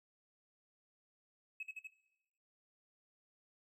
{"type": "tone with echo", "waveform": "triangle", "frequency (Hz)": 2570, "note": "E7", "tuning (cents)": -45, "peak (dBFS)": -37, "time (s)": [1.6, 1.63], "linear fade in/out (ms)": 5, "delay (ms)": 81, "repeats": 3, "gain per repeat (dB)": -2, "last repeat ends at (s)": 1.873, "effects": ["noise-tail reverb RT60 0.9 s tail -18 dB re dry", "tanh soft clip ceiling -38 dBFS"]}